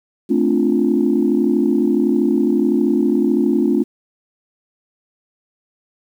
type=chord; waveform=sine; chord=D minor seventh; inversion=second; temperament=equal; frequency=220 / 261.6 / 293.7 / 349.2 Hz; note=A3 / C4 / D4 / F4; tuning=0 / 0 / 0 / 0 cents; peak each=-18 dBFS; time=0.29-3.84 s; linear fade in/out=20 ms; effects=tanh soft clip ceiling -4 dBFS + 8-bit